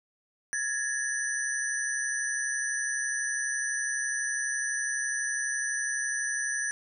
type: tone cluster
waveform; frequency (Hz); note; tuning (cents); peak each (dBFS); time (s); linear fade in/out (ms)
sine; 1681 / 1813 / 5960 / 9170; G#6 / A#6 / F#8 / D9; +20 / -49 / +12 / -42; -31 / -36 / -34 / -36; 0.53-6.71; 0
effects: none